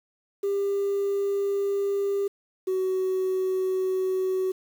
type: tone pair in turn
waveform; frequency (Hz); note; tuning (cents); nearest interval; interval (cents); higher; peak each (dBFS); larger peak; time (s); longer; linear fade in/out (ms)
sine; 399 / 375.1; G4 / F#4; +31 / +24; minor second; 107; first; -21; neither; 0.43-2.28 / 2.67-4.52; neither; 10
effects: tanh soft clip ceiling -21 dBFS + 8-bit